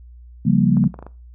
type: chord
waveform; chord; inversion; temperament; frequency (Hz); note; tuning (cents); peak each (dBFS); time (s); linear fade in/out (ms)
sine; G half-diminished seventh; second; equal; 138.59 / 174.61 / 196 / 233.1; Db3 / F3 / G3 / Bb3; 0 / 0 / 0 / 0; -18; 0.45-0.88; 10
type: clicks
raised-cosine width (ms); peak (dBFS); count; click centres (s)
1; -22; 6; 0.77 / 0.84 / 0.942 / 0.99 / 1.026 / 1.066
effects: noise-tail reverb RT60 0.3 s tail -18 dB re dry + added 60 Hz sine -39 dBFS peak until 1.34 s